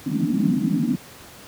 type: band-pass noise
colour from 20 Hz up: white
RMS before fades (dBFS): -21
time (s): 0.06-0.96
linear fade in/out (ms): 10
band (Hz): 150 to 300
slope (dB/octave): 96
effects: pink hiss -43 dBFS RMS until 1.47 s + high-pass 80 Hz 12 dB/octave